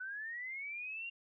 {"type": "linear sweep", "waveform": "sine", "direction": "up", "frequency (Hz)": [1481, 2794], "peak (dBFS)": -40, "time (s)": [0, 1.1], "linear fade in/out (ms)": 10, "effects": []}